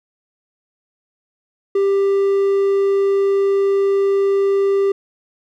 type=tone; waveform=triangle; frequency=394.8 Hz; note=G4; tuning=12 cents sharp; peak=-11 dBFS; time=1.75-4.92 s; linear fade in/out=5 ms; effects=none